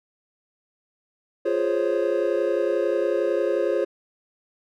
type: chord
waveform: triangle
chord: Db major seventh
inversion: first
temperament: equal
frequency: 349.2 / 415.3 / 523.3 / 554.4 Hz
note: F4 / Ab4 / C5 / Db5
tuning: 0 / 0 / 0 / 0 cents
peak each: -24 dBFS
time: 1.45-3.85 s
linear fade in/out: 10 ms
effects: none